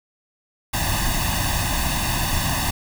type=noise with comb filter; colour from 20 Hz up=pink; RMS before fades=-22 dBFS; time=0.73-2.71 s; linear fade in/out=10 ms; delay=1.1 ms; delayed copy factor=+1; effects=none